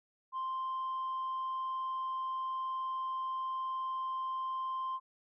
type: tone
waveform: sine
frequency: 1046.5 Hz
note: C6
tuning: in tune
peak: -32 dBFS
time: 0.32-5 s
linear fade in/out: 50 ms
effects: tanh soft clip ceiling -32 dBFS